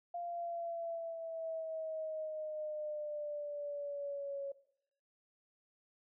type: exponential sweep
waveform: sine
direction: down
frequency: 697 to 554 Hz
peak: -38 dBFS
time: 0.14-4.52 s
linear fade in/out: 5 ms
effects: noise-tail reverb RT60 0.7 s tail -17 dB re dry